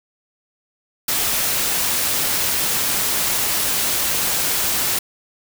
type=noise; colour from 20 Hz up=white; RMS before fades=-20 dBFS; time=1.08-4.99 s; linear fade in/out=5 ms; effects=none